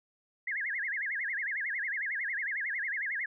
sine tone with vibrato, 1864.7 Hz, A#6, in tune, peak -31 dBFS, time 0.47-3.26 s, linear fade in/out 5 ms, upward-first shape sine, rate 11 Hz, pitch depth 260 cents each way, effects none

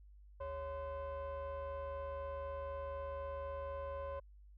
sine tone with frequency modulation, 553 Hz, C#5, 4 cents flat, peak -38 dBFS, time 0.4-4.2 s, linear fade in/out 10 ms, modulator 479 Hz, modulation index 0.94, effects tanh soft clip ceiling -39 dBFS + added 50 Hz sine -56 dBFS peak until 4.57 s

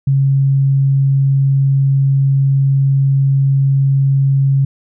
sine tone, 136.8 Hz, C#3, 23 cents flat, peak -9 dBFS, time 0.07-4.65 s, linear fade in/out 5 ms, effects none

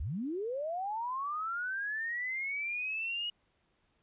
sine linear sweep, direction up, 51.5 to 2907 Hz, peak -33 dBFS, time 0-3.3 s, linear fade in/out 5 ms, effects pink hiss -74 dBFS RMS until 4.02 s + resampled to 8000 Hz

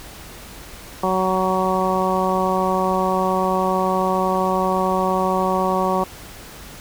harmonic tone, 187.1 Hz, F#3, 20 cents sharp, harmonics 1 / 2 / 3 / 4 / 5 / 6, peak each -24 / -24 / -24 / -24 / -24 / -24 dBFS, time 1.03-6.04 s, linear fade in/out 5 ms, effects added 50 Hz sine -45 dBFS peak until 6.8 s + pink hiss -39 dBFS RMS until 6.8 s

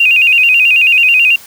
sine tone with vibrato, 2637 Hz, E7, in tune, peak -5 dBFS, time 0-1.36 s, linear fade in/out 5 ms, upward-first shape square, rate 9.2 Hz, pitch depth 86 cents each way, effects white hiss -36 dBFS RMS until 1.46 s

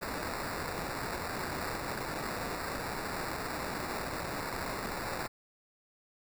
white noise with sample-and-hold, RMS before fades -37 dBFS, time 0.01-5.28 s, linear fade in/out 20 ms, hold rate 3150 Hz, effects none

